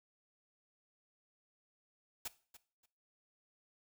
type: noise with echo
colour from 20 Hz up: white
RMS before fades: -41 dBFS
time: 2.25-2.28 s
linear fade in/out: 5 ms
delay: 290 ms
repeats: 2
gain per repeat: -15 dB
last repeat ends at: 2.86 s
effects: noise-tail reverb RT60 0.4 s tail -17 dB re dry